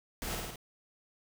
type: noise with echo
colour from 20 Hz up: pink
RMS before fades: -38 dBFS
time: 0.22-0.35 s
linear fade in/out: 0 ms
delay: 52 ms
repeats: 4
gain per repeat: -2 dB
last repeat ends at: 0.558 s
effects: none